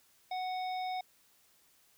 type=harmonic tone; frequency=740 Hz; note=F#5; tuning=in tune; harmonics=1 / 3 / 5 / 7; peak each=-34 / -46 / -48 / -52 dBFS; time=0.31-1.01 s; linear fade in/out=5 ms; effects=white hiss -67 dBFS RMS until 1.97 s